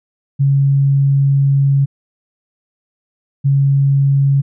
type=tone pair in turn; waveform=sine; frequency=138.59 / 138.59 Hz; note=C#3 / C#3; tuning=0 / 0 cents; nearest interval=unison; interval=0 cents; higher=neither; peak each=-9 dBFS; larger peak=neither; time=0.39-1.86 / 3.44-4.42 s; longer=first; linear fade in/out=20 ms; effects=none